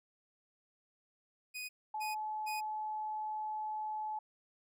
sawtooth tone bursts, 2489 Hz, D#7, in tune, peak -37 dBFS, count 3, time 1.54-2.61 s, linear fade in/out 20 ms, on 150 ms, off 310 ms
sine tone, 859 Hz, A5, 42 cents flat, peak -36 dBFS, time 1.94-4.19 s, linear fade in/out 5 ms
effects none

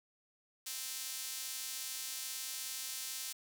sawtooth tone with high-pass filter, 261.2 Hz, C4, 3 cents flat, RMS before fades -42 dBFS, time 0.66-3.33 s, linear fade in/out 10 ms, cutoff 5200 Hz, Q 0.68, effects none

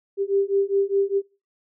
sine beating tone pair, 393.1 / 398 Hz, G4 / G4, +5 / +26 cents, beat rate 4.9 Hz, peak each -22 dBFS, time 0.17-1.22 s, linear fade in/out 50 ms, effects noise-tail reverb RT60 0.3 s tail -21 dB re dry

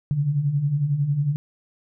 sine beating tone pair, 135.5 / 146.5 Hz, C#3 / D3, -39 / -4 cents, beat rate 11 Hz, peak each -27 / -20 dBFS, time 0.11-1.36 s, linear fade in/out 0 ms, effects none

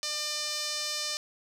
sawtooth tone with band-pass filter, 599 Hz, D5, 34 cents sharp, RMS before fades -33 dBFS, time 0.03-1.17 s, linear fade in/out 0 ms, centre 5300 Hz, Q 2.2, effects none

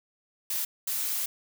blue noise bursts at uneven times, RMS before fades -30 dBFS, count 2, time 0.5-0.65 / 0.87-1.26 s, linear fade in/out 5 ms, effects none

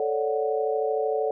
sine chord, D major seventh, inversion second, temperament equal, 440 / 554.4 / 587.3 / 740 Hz, A4 / C#5 / D5 / F#5, 0 / 0 / 0 / 0 cents, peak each -25 / -30 / -31 / -30 dBFS, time 0-1.31 s, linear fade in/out 2 ms, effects none

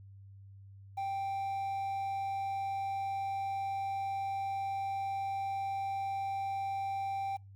triangle tone with quantisation, 784 Hz, G5, in tune, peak -31 dBFS, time 0.97-7.37 s, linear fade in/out 10 ms, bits 10, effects noise-tail reverb RT60 0.3 s tail -26 dB re dry + added 98 Hz sine -50 dBFS peak until 7.55 s

